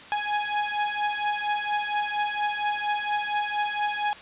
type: beating tone pair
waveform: sawtooth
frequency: 830.6 / 834.9 Hz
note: G#5 / G#5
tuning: 0 / +9 cents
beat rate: 4.3 Hz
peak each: -24 dBFS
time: 0.12-4.13 s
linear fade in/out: 0 ms
effects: white hiss -44 dBFS RMS until 4.21 s + resampled to 8000 Hz